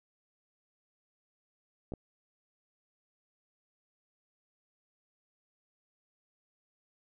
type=clicks; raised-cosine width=2 ms; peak=-26 dBFS; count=2; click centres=1.921 / 1.937 s; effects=none